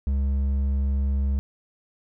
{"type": "tone with hard clipping", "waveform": "sine", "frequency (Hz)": 68.7, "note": "C#2", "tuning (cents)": -15, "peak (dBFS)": -22, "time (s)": [0.07, 1.39], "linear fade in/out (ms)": 0, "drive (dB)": 5, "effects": []}